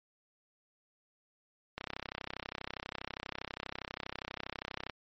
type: click train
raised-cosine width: 0.3 ms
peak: -21 dBFS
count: 102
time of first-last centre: 1.78-4.897 s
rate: 32.4 Hz
effects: MP3 32 kbps